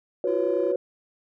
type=chord; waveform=sine; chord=F# suspended fourth; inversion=none; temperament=equal; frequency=370 / 493.9 / 554.4 Hz; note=F#4 / B4 / C#5; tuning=0 / 0 / 0 cents; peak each=-26 dBFS; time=0.24-0.76 s; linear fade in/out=2 ms
type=tone; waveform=triangle; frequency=340.1 Hz; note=F4; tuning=46 cents flat; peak=-26 dBFS; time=0.27-0.72 s; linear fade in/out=5 ms
effects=tanh soft clip ceiling -11 dBFS